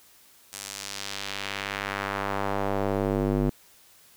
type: tone with band-pass filter sweep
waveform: square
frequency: 49.64 Hz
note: G1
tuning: 22 cents sharp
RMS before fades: -29 dBFS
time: 0.53-3.5 s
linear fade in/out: 0 ms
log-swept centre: 8700 to 270 Hz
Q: 1.1
effects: white hiss -56 dBFS RMS until 4.16 s